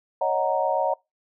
sine chord, D# minor seventh, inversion third, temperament equal, 554.4 / 622.3 / 740 / 932.3 Hz, C#5 / D#5 / F#5 / A#5, 0 / 0 / 0 / 0 cents, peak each -26 dBFS, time 0.21-0.94 s, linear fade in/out 5 ms, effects noise-tail reverb RT60 0.2 s tail -24 dB re dry

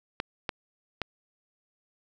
clicks, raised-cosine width 0.3 ms, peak -13 dBFS, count 3, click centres 0.201 / 0.492 / 1.017 s, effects none

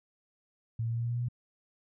sine tone with pitch steps, 113.9 / 115.02 / 116.16 / 117.31 / 118.46 / 119.63 / 120.81 / 122 Hz, A#2 / A#2 / A#2 / A#2 / A#2 / A#2 / B2 / B2, -40 / -23 / -6 / +11 / +28 / +45 / -38 / -21 cents, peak -29 dBFS, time 0.79-1.286 s, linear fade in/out 5 ms, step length 62 ms, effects none

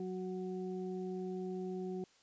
harmonic tone, 185 Hz, F#3, in tune, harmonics 1 / 2 / 4, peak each -41 / -40 / -52 dBFS, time 0-2.04 s, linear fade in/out 2 ms, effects white hiss -67 dBFS RMS until 2.22 s + resampled to 16000 Hz

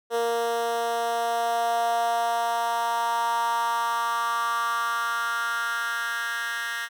10% pulse tone with high-pass filter sweep, 233.1 Hz, A#3, in tune, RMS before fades -26 dBFS, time 0.1-6.89 s, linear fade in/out 50 ms, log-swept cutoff 490 to 1800 Hz, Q 4.3, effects none

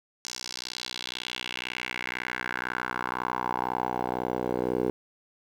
10% pulse tone with band-pass filter sweep, 62 Hz, B1, 7 cents sharp, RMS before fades -32 dBFS, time 0.25-4.9 s, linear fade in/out 0 ms, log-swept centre 5800 to 440 Hz, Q 2.8, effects 9-bit

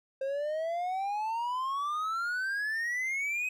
triangle exponential sweep, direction up, 530 to 2543 Hz, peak -28 dBFS, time 0.21-3.49 s, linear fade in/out 5 ms, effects none

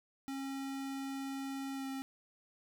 square tone with pitch glide, 271.7 to 268.4 Hz, C#4 to C4, -35 to +44 cents, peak -39 dBFS, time 0.28-2.02 s, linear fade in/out 0 ms, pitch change -21 cents, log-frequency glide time 1.74-1.87 s, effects none

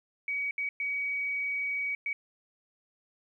sine tone bursts at uneven times, 2263 Hz, C#7, 35 cents sharp, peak -29 dBFS, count 4, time 0.28-0.51 / 0.58-0.69 / 0.8-1.95 / 2.06-2.13 s, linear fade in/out 2 ms, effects 11-bit

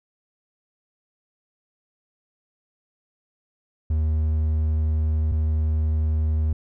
triangle tone pair in turn, 77.78 / 77.78 Hz, D#2 / D#2, 0 / 0 cents, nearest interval unison, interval 0 cents, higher neither, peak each -17 dBFS, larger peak neither, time 3.9-5.32 / 5.32-6.53 s, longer first, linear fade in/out 5 ms, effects none

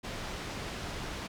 pink low-pass noise, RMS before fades -39 dBFS, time 0.03-1.28 s, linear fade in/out 20 ms, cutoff 5500 Hz, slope 12 dB/octave, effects none

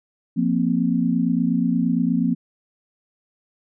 sine chord, F suspended fourth, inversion none, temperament equal, 174.61 / 233.1 / 261.6 Hz, F3 / Bb3 / C4, 0 / 0 / 0 cents, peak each -22 / -21 / -22 dBFS, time 0.36-2.35 s, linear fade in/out 20 ms, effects none

